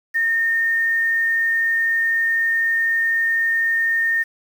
sine tone with quantisation, 1828 Hz, A#6, 34 cents flat, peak -16 dBFS, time 0.14-4.24 s, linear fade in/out 20 ms, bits 7, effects none

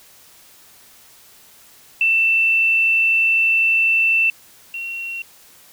sine tone pair in turn, 2672 / 2733 Hz, E7 / F7, +23 / -38 cents, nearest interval unison, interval 39 cents, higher second, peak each -13 / -25 dBFS, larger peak first, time 2.01-4.3 / 4.74-5.22 s, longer first, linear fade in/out 2 ms, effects white hiss -48 dBFS RMS until 5.72 s

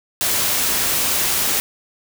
white noise, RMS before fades -19 dBFS, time 0.21-1.6 s, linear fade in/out 0 ms, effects none

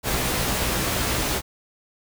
pink noise with comb filter, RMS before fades -24 dBFS, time 0.03-1.42 s, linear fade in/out 50 ms, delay 16 ms, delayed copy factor +0.55, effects none

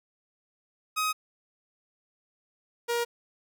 sawtooth tone pair in turn, 1260 / 473.1 Hz, D#6 / A#4, +21 / +26 cents, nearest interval octave + perfect fourth, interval 1695 cents, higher first, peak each -22 dBFS, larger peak neither, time 0.96-1.13 / 2.88-3.05 s, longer neither, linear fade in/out 20 ms, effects none

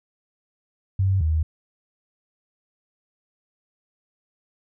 sine tone pair in turn, 96 / 78.78 Hz, G2 / D#2, -36 / +22 cents, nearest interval minor third, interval 342 cents, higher first, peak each -17 / -18 dBFS, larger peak first, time 0.99-1.21 / 1.21-1.43 s, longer neither, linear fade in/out 5 ms, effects none

